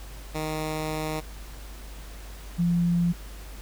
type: tone pair in turn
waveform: 10% pulse / sine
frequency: 155.56 / 172.73 Hz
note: D#3 / F3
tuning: 0 / -19 cents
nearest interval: major second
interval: 181 cents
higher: second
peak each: -20 dBFS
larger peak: neither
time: 0.34-1.21 / 2.58-3.13 s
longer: first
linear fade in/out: 20 ms
effects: added 50 Hz sine -39 dBFS peak until 3.61 s + pink hiss -47 dBFS RMS until 3.61 s